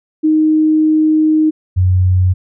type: tone pair in turn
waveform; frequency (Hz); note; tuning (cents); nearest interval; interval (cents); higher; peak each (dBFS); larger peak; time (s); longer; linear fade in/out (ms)
sine; 311.1 / 91.9; D#4 / F#2; 0 / -11; octave + major sixth; 2111; first; -8; neither; 0.23-1.51 / 1.76-2.34; first; 20
effects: none